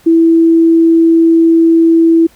sine tone, 329.6 Hz, E4, in tune, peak -4 dBFS, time 0.06-2.27 s, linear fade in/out 10 ms, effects pink hiss -46 dBFS RMS until 2.35 s

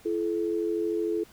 sine tone pair together, 337.1 / 430.2 Hz, E4 / A4, +39 / -39 cents, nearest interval major third, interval 422 cents, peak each -28 dBFS, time 0.05-1.24 s, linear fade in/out 10 ms, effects pink hiss -55 dBFS RMS until 1.32 s

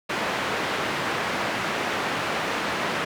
white band-pass noise, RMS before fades -27 dBFS, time 0.09-3.05 s, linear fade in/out 10 ms, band 130 to 1900 Hz, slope 12 dB/octave, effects none

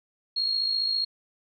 sine tone with amplitude modulation, 4278 Hz, C8, 38 cents sharp, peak -21 dBFS, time 0.36-1.05 s, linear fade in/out 10 ms, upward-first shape sine, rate 54.9 Hz, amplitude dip 55%, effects none

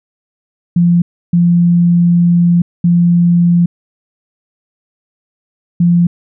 sine tone bursts at uneven times, 173 Hz, F3, 16 cents flat, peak -6 dBFS, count 4, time 0.76-1.02 / 1.33-2.62 / 2.84-3.66 / 5.8-6.07 s, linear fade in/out 5 ms, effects none

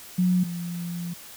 sine tone pair in turn, 181.1 / 173.11 Hz, F#3 / F3, -37 / -15 cents, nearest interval minor second, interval 78 cents, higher first, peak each -18 / -29 dBFS, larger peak first, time 0.18-0.44 / 0.44-1.14 s, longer second, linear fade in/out 10 ms, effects white hiss -44 dBFS RMS until 1.36 s

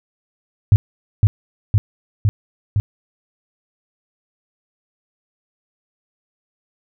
sine tone with echo, 103.3 Hz, G#2, 9 cents flat, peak -5 dBFS, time 0.72-0.76 s, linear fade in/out 0 ms, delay 510 ms, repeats 4, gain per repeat -2 dB, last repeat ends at 2.8 s, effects none

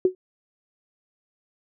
sine tone with exponential decay, 370 Hz, F#4, in tune, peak -11 dBFS, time 0.05-0.15 s, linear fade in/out 2 ms, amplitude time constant 21 ms, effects none

